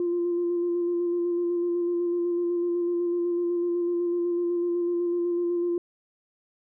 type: tone with vibrato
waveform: sine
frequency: 347.6 Hz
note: F4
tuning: 8 cents flat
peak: -22 dBFS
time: 0-5.78 s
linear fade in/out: 2 ms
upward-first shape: square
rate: 8 Hz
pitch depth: 15 cents each way
effects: tanh soft clip ceiling -19 dBFS